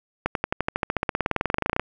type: accelerating click train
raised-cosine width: 0.5 ms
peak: -7 dBFS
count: 28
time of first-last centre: 0.26-1.796 s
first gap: 92 ms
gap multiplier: 0.96
effects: none